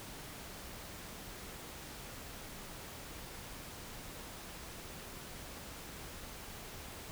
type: silence
effects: pink hiss -48 dBFS RMS until 7.11 s